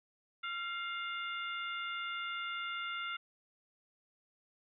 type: harmonic tone with a mistuned harmonic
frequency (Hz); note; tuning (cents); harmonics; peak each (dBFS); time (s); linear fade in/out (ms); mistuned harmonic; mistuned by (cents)
705; F5; +16; 2 / 3 / 4 / 5; -39 / -43 / -45 / -47; 0.43-3.17; 10; 2; -40
effects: none